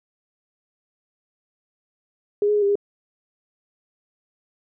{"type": "tone with pitch steps", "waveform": "sine", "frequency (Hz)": [411.3, 418.3, 415.5, 400.7, 406.7], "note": ["G#4", "G#4", "G#4", "G4", "G#4"], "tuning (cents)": [-17, 12, 1, 38, -36], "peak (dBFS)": -16, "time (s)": [2.42, 2.755], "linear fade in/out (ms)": 2, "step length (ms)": 67, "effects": []}